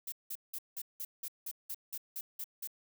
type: noise bursts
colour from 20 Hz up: violet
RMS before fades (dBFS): -40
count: 12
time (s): 0.07-2.674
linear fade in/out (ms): 5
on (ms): 52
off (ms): 180
effects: none

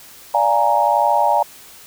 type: chord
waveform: sine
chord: Bb dominant seventh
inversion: first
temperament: equal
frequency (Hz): 587.3 / 698.5 / 830.6 / 932.3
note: D5 / F5 / Ab5 / Bb5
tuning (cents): 0 / 0 / 0 / 0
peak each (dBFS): -20 / -20 / -17 / -17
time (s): 0.34-1.43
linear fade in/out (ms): 5
effects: white hiss -42 dBFS RMS until 1.86 s

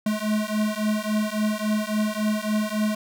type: beating tone pair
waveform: square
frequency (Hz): 211.7 / 215.3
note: G#3 / A3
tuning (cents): +33 / -37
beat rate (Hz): 3.6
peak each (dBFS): -26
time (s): 0.06-2.95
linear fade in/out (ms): 5
effects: none

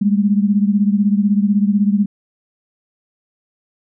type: beating tone pair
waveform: sine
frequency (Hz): 200.4 / 216.4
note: G3 / A3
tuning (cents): +38 / -29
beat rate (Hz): 16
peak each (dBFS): -13 / -17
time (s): 0.01-2.06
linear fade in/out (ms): 10
effects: none

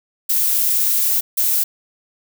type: noise bursts at uneven times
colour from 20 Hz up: violet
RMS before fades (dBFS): -17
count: 2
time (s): 0.29-1.21 / 1.37-1.64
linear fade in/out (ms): 10
effects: none

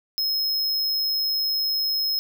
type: tone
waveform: square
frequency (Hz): 5150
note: E8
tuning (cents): -41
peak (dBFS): -22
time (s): 0.18-2.19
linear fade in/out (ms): 0
effects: none

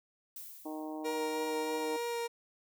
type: noise with exponential decay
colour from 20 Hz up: violet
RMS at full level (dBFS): -44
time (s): 0.36-1.47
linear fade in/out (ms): 2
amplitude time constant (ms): 240
type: harmonic tone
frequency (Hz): 155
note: D#3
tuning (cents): -6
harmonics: 2 / 3 / 4 / 5 / 6 / 7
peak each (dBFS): -39 / -49 / -46 / -47 / -49 / -56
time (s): 0.65-1.97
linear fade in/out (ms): 10
type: tone with vibrato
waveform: 30% pulse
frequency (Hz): 470.9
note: A#4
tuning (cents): +18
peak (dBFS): -31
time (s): 1.04-2.28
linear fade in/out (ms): 20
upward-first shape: sine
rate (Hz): 3.2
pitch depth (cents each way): 9
effects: none

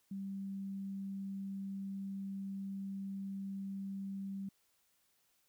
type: tone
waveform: sine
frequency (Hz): 195.4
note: G3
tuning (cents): -5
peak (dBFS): -39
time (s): 0.11-4.49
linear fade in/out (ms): 5
effects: white hiss -75 dBFS RMS until 5.48 s

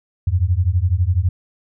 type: beating tone pair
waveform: sine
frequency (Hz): 84 / 96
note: E2 / G2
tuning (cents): +33 / -36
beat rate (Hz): 12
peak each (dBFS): -17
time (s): 0.27-1.29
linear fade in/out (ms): 5
effects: none

